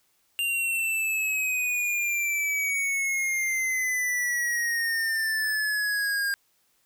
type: exponential sweep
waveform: square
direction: down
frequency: 2794 to 1608 Hz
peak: -25 dBFS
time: 0.39-6.34 s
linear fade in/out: 0 ms
effects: white hiss -68 dBFS RMS until 6.85 s